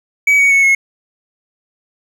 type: tone with pitch steps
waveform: triangle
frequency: 2275 / 2241 / 2208 / 2175 Hz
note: C#7 / C#7 / C#7 / C#7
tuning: +44 / +18 / -7 / -33 cents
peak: -6 dBFS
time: 0.27-0.75 s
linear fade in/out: 5 ms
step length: 120 ms
effects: none